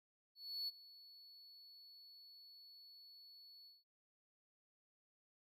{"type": "tone with ADSR envelope", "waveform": "triangle", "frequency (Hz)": 4415, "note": "C#8", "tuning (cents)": -8, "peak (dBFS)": -38, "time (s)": [0.35, 3.84], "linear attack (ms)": 330, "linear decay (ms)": 25, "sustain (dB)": -19, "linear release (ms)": 180, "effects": []}